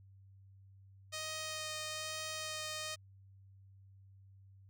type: tone with vibrato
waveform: 5% pulse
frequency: 622.3 Hz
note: D#5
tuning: in tune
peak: -28 dBFS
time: 1.12-2.96 s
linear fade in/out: 20 ms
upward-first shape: sine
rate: 1.1 Hz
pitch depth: 10 cents each way
effects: added 97 Hz sine -57 dBFS peak until 4.69 s